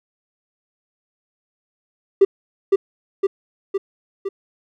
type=tone with echo; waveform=triangle; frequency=392 Hz; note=G4; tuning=in tune; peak=-3 dBFS; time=2.21-2.25 s; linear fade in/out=10 ms; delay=510 ms; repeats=4; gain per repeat=-4 dB; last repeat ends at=4.29 s; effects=tanh soft clip ceiling -5 dBFS